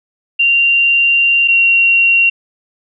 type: tone pair in turn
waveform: sine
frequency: 2771 / 2750 Hz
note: F7 / F7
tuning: -14 / -27 cents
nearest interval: unison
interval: 13 cents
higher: first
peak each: -8 / -7 dBFS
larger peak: second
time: 0.39-1.48 / 1.48-2.3 s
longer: first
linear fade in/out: 10 ms
effects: none